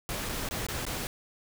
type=noise with dropouts; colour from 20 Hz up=pink; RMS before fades=-34 dBFS; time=0.09-1.07 s; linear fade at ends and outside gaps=0 ms; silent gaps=0.29-0.294 / 0.488-0.51 / 0.666-0.686 / 0.852-0.866 s; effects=none